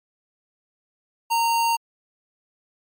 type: tone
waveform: square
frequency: 924 Hz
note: A#5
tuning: 16 cents flat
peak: -19 dBFS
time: 1.3-1.77 s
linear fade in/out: 20 ms
effects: MP3 96 kbps